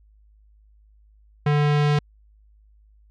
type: tone with low-pass filter sweep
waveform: square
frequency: 147.3 Hz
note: D3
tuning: 6 cents sharp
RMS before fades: -19 dBFS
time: 1.46-1.99 s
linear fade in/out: 5 ms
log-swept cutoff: 2500 to 4100 Hz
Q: 0.98
effects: added 52 Hz sine -52 dBFS peak until 3.1 s